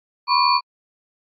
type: tone cluster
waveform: sine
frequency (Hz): 986 / 1067 / 1138 / 2415 / 4464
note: B5 / C6 / C#6 / D7 / C#8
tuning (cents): -3 / +34 / +45 / +48 / +11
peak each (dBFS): -18 / -19 / -23 / -26 / -21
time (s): 0.27-0.61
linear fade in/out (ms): 50
effects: AAC 64 kbps